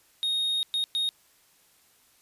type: tone bursts at uneven times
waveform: triangle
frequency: 3724 Hz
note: A#7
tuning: 2 cents flat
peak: -23 dBFS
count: 3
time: 0.23-0.63 / 0.74-0.84 / 0.95-1.09 s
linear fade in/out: 0 ms
effects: white hiss -62 dBFS RMS until 2.21 s + resampled to 32000 Hz